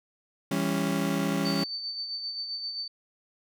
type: chord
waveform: 35% pulse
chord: C# diminished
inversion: first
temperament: just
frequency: 166.31 / 199.57 / 277.2 Hz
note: E3 / G3 / C#4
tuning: +16 / +31 / 0 cents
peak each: -29 / -28 / -28 dBFS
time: 0.51-1.64 s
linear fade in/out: 5 ms
type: tone with tremolo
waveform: sine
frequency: 4555 Hz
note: C#8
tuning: 46 cents sharp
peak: -30 dBFS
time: 1.45-2.88 s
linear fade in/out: 5 ms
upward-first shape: sine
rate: 7.6 Hz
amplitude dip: 45%
effects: none